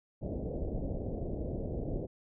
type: low-pass noise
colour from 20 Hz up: pink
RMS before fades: -36 dBFS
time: 0.21-2.07 s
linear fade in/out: 20 ms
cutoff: 640 Hz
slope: 48 dB/octave
effects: none